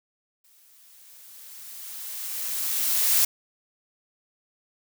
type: noise with exponential growth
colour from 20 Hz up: blue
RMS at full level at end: -19 dBFS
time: 0.44-3.25 s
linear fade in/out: 5 ms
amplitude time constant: 610 ms
effects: none